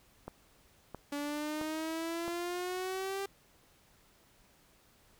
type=click train; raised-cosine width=1 ms; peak=-27 dBFS; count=4; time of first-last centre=0.28-2.28 s; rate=1.5 Hz
type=exponential sweep; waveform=sawtooth; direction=up; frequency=285.9 to 396.2 Hz; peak=-31 dBFS; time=1.12-3.26 s; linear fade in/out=5 ms
effects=pink hiss -65 dBFS RMS until 5.19 s